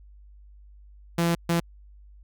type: tone bursts at uneven times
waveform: sawtooth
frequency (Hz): 169.4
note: E3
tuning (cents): +48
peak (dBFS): -17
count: 2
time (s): 1.18-1.35 / 1.49-1.6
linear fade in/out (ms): 5
effects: added 50 Hz sine -47 dBFS peak until 2.23 s